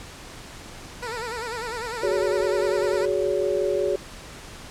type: tone with vibrato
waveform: 15% pulse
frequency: 466.2 Hz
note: A#4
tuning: in tune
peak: -23 dBFS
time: 1.02-3.06 s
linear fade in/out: 10 ms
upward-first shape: sine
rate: 10 Hz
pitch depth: 110 cents each way
type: chord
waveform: sine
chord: F# suspended second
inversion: none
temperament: equal with one note detuned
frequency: 370 / 415.3 / 565 Hz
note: F#4 / G#4 / C#5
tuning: 0 / 0 / +33 cents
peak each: -25 dBFS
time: 2.03-3.96 s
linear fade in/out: 5 ms
effects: pink hiss -41 dBFS RMS until 4.7 s + low-pass 9000 Hz 12 dB/octave